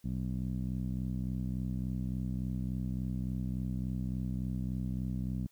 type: tone with low-pass filter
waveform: 15% pulse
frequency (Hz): 63.5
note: B1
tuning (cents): +49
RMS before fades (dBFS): -35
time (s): 0.04-5.47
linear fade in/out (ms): 10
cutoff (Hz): 210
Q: 1.7
effects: white hiss -69 dBFS RMS until 5.51 s